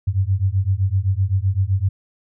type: beating tone pair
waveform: sine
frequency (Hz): 92.5 / 100.3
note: F#2 / G2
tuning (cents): 0 / +40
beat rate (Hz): 7.8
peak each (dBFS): -19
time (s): 0.07-1.89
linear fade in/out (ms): 10
effects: none